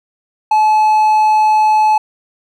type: tone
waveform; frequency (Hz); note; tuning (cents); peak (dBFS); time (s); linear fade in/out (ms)
triangle; 860; A5; -40; -6; 0.51-1.98; 5
effects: none